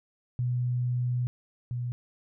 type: tone pair in turn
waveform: sine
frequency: 123.47 / 122.12 Hz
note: B2 / B2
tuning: 0 / -19 cents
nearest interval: unison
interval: 19 cents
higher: first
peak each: -25 / -29 dBFS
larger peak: first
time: 0.39-1.27 / 1.71-1.92 s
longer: first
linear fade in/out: 0 ms
effects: none